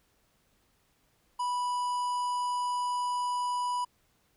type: harmonic tone with a mistuned harmonic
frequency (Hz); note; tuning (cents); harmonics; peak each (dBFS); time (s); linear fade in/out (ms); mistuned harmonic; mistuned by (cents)
984; B5; -7; 1 / 3 / 5 / 7 / 9 / 10; -28 / -46 / -47 / -52 / -54 / -52; 1.39-3.85; 10; 9; +26
effects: pink hiss -70 dBFS RMS until 4.36 s